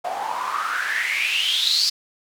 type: noise with band-pass filter sweep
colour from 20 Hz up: white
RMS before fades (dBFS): -23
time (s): 0.04-1.9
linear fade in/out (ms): 10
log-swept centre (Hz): 680 to 4900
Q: 8.3
effects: none